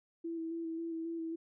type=tone with vibrato; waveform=sine; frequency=329.6 Hz; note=E4; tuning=in tune; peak=-36 dBFS; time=0.24-1.36 s; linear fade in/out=10 ms; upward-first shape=square; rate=3.7 Hz; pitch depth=18 cents each way; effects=none